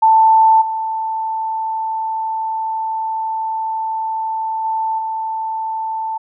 sine tone with level steps, 886 Hz, A5, 12 cents sharp, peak -7 / -18 / -16 / -19 dBFS, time 0.02-6.18 s, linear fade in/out 10 ms, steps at 0.61 / 4.64 / 4.98 s, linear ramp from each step 10 ms, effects none

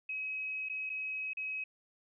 sine tone with dropouts, 2548 Hz, D#7, 41 cents sharp, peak -35 dBFS, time 0.09-1.64 s, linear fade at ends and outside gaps 5 ms, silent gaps 0.688-0.696 / 0.895-0.899 / 1.334-1.37 s, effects none

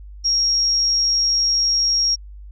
sine tone, 5588 Hz, F8, in tune, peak -15 dBFS, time 0.24-2.16 s, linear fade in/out 20 ms, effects added 50 Hz sine -35 dBFS peak until 2.51 s

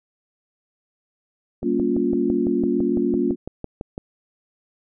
sine chord, G half-diminished seventh, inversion none, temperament just, 196 / 235.2 / 282.2 / 352.8 Hz, G3 / Bb3 / Db4 / F4, 0 / +16 / +31 / +18 cents, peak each -28 / -23 / -23 / -22 dBFS, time 1.62-3.36 s, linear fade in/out 50 ms
click train, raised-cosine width 2 ms, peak -16 dBFS, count 15, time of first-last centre 1.63-3.979 s, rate 5.96 Hz
effects none

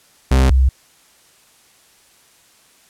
40% pulse / sine tone pair in turn, 65.41 / 65.17 Hz, C2 / C2, 0 / -6 cents, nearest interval unison, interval 6 cents, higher first, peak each -9 dBFS, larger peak neither, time 0.31-0.5 / 0.5-0.69 s, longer neither, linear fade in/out 5 ms, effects white hiss -52 dBFS RMS until 2.89 s + low-pass 11000 Hz 12 dB/octave

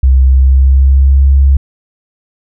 sine tone with pitch glide, 65.41 to 68.35 Hz, C2 to C#2, 0 to -24 cents, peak -3 dBFS, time 0.03-1.57 s, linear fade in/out 5 ms, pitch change +76 cents, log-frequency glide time 0.24-1.28 s, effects none

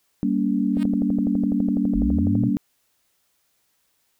sine chord, G diminished, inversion none, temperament equal with one note detuned, 196 / 233.1 / 284 Hz, G3 / Bb3 / Db4, 0 / 0 / +42 cents, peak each -23 dBFS, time 0.23-2.57 s, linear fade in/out 0 ms
5% pulse tone with exponential growth, 311.1 Hz, D#4, in tune, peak -23 dBFS, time 0.72-0.83 s, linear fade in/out 0 ms, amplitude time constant 23 ms
click train, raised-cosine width 2 ms, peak -17 dBFS, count 21, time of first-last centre 0.77-2.437 s, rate 12 Hz
sine linear sweep, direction up, 40.98 to 130 Hz, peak -22 dBFS, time 1.94-2.5 s, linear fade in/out 20 ms
effects white hiss -68 dBFS RMS until 4.19 s

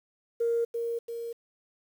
sine tone with echo, 466.2 Hz, A#4, in tune, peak -23 dBFS, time 0.4-0.65 s, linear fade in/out 10 ms, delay 340 ms, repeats 2, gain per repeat -5 dB, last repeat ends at 1.33 s, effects tanh soft clip ceiling -19 dBFS + 9-bit

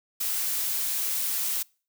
blue noise, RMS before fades -28 dBFS, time 0.2-1.63 s, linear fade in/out 10 ms, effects noise-tail reverb RT60 0.4 s tail -26 dB re dry

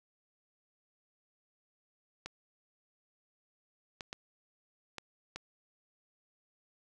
clicks, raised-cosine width 0.2 ms, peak -23 dBFS, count 5, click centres 2.26 / 4.008 / 4.129 / 4.983 / 5.36 s, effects none

